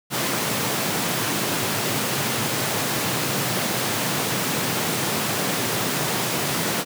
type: high-pass noise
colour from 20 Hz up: pink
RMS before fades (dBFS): -24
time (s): 0.1-6.85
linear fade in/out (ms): 50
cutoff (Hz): 110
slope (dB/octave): 48
effects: none